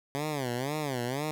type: tone with vibrato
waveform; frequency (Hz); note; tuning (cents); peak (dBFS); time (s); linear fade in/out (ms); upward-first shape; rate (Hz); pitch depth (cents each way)
10% pulse; 136.2; C#3; -30; -22; 0.15-1.31; 0; sine; 2; 220
effects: none